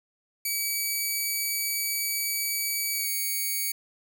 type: tone with pitch glide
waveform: 5% pulse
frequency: 2284 to 2250 Hz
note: D7 to C#7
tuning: -49 to +25 cents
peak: -17 dBFS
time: 0.45-3.72 s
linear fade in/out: 5 ms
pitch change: -26 cents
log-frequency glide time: 2.92-3.07 s
effects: none